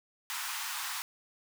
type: high-pass noise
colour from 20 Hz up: pink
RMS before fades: -37 dBFS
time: 0.3-1.02 s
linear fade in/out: 0 ms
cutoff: 880 Hz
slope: 48 dB/octave
effects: none